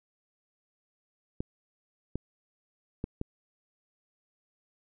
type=clicks; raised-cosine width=3 ms; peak=-19 dBFS; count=4; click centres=1.405 / 2.156 / 3.041 / 3.214 s; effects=none